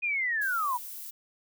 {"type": "linear sweep", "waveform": "sine", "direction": "down", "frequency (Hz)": [2489, 927], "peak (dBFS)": -26, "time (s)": [0.02, 0.78], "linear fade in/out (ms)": 20}
{"type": "noise", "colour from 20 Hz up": "violet", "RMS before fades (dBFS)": -41, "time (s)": [0.41, 1.11], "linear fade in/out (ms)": 10}
{"effects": []}